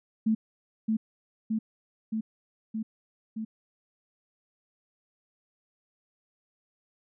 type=tone with echo; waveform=sine; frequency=220 Hz; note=A3; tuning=in tune; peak=-21 dBFS; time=0.26-0.35 s; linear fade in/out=10 ms; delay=620 ms; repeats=5; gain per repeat=-2 dB; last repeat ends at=3.45 s; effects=none